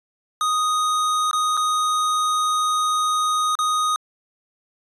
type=tone with dropouts; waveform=square; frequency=1244.5 Hz; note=D#6; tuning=in tune; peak=-19 dBFS; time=0.41-3.96 s; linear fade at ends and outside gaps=1 ms; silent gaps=1.312-1.331 / 1.569-1.574 / 3.553-3.589 s; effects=resampled to 24000 Hz